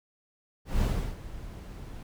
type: noise with ADSR envelope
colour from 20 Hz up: brown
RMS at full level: -25 dBFS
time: 0.65-2.03 s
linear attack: 160 ms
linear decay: 340 ms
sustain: -16 dB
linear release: 4 ms
effects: none